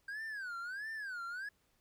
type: tone with vibrato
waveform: triangle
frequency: 1568 Hz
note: G6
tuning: in tune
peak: -38 dBFS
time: 0.08-1.49 s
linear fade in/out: 5 ms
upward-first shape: sine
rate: 1.5 Hz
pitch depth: 230 cents each way
effects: pink hiss -75 dBFS RMS until 1.8 s